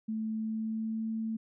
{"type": "tone with pitch glide", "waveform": "sine", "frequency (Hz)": [219.5, 222.4], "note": ["A3", "A3"], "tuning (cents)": [-4, 19], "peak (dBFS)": -31, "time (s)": [0.08, 1.37], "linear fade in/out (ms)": 10, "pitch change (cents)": 23, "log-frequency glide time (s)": [0.37, 1.1], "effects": []}